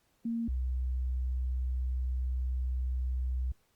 sine tone pair in turn, 231 / 63.23 Hz, A#3 / B1, -16 / +41 cents, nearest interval octave + minor seventh, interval 2243 cents, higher first, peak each -30 / -29 dBFS, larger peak second, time 0.25-0.48 / 0.48-3.52 s, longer second, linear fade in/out 5 ms, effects pink hiss -72 dBFS RMS until 3.75 s + Opus 48 kbps

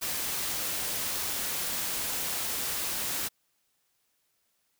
white noise, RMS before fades -32 dBFS, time 0.01-3.29 s, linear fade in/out 20 ms, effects white hiss -74 dBFS RMS until 4.79 s

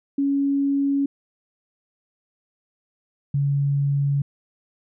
sine tone pair in turn, 278.9 / 141.03 Hz, C#4 / C#3, +11 / +30 cents, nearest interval octave, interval 1181 cents, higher first, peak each -18 dBFS, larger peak neither, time 0.18-1.06 / 3.34-4.22 s, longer neither, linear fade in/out 5 ms, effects none

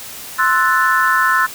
sine chord, F# half-diminished seventh, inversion second, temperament equal, 1046.5 / 1318.5 / 1480 / 1760 Hz, C6 / E6 / F#6 / A6, 0 / 0 / 0 / 0 cents, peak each -17 dBFS, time 0.38-1.47 s, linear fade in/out 20 ms, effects white hiss -32 dBFS RMS until 1.54 s

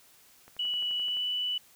click train, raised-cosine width 0.5 ms, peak -36 dBFS, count 9, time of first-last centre 0.48-1.17 s, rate 11.6 Hz
sine tone with pitch glide, 2947 to 2971 Hz, F#7 to F#7, -8 to +6 cents, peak -28 dBFS, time 0.59-1.58 s, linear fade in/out 5 ms, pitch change +14 cents, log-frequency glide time 0.97-1.21 s
effects white hiss -59 dBFS RMS until 1.75 s

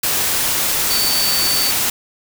sine tone in noise, 4545 Hz, C#8, 42 cents sharp, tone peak -18 dBFS, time 0.9-1.71 s, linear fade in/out 5 ms, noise white, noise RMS -18 dBFS, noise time 0.03-1.9 s, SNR -3 dB, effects none

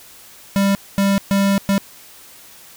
square tone bursts at uneven times, 197.7 Hz, G3, 15 cents sharp, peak -14 dBFS, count 4, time 0.56-0.75 / 0.98-1.18 / 1.31-1.58 / 1.69-1.78 s, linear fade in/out 0 ms, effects white hiss -43 dBFS RMS until 2.76 s

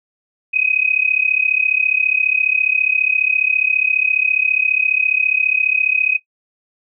sine tone with amplitude modulation, 2519 Hz, D#7, 21 cents sharp, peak -9 dBFS, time 0.53-6.18 s, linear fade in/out 20 ms, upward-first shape sine, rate 34.7 Hz, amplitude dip 85%, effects noise-tail reverb RT60 0.1 s tail -17 dB re dry

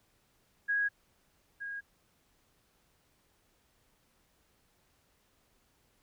sine tone pair in turn, 1651 / 1635.8 Hz, G#6 / G#6, -11 / -27 cents, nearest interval unison, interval 16 cents, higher first, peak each -27 / -37 dBFS, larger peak first, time 0.68-0.89 / 1.6-1.81 s, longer neither, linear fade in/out 20 ms, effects pink hiss -71 dBFS RMS until 6.02 s

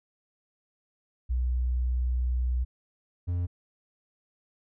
sine / triangle tone pair in turn, 61.9 / 88.02 Hz, B1 / F2, +5 / +14 cents, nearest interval tritone, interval 609 cents, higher second, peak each -24 dBFS, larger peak neither, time 1.29-2.65 / 3.27-3.47 s, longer first, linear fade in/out 20 ms, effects none

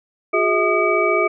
sine tone cluster, 360.9 / 415.6 / 646 / 1224 / 2287 Hz, F#4 / G#4 / E5 / D#6 / D7, -43 / +1 / -35 / -29 / -47 cents, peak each -21 dBFS, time 0.33-1.28 s, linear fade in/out 10 ms, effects none

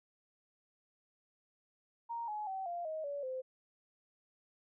sine tone with pitch steps, 932.3 / 845.1 / 766.1 / 694.4 / 629.5 / 570.6 / 517.2 Hz, A#5 / G#5 / G5 / F5 / D#5 / C#5 / C5, 0 / +30 / -40 / -10 / +20 / +50 / -20 cents, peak -37 dBFS, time 2.09-3.42 s, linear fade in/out 20 ms, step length 190 ms, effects none

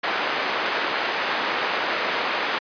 white band-pass noise, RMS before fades -25 dBFS, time 0.03-2.59 s, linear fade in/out 10 ms, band 370 to 2100 Hz, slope 12 dB/octave, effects resampled to 11025 Hz

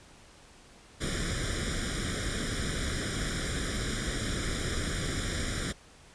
pink noise with comb filter, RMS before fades -32 dBFS, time 1-5.73 s, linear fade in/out 20 ms, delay 0.56 ms, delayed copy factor +0.95, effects pink hiss -55 dBFS RMS until 6.14 s + resampled to 22050 Hz

